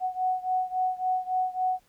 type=beating tone pair; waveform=sine; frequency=740 / 743.6 Hz; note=F#5 / F#5; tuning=0 / +8 cents; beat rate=3.6 Hz; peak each=-27 / -29 dBFS; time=0-1.8 s; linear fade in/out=50 ms; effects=pink hiss -65 dBFS RMS until 1.88 s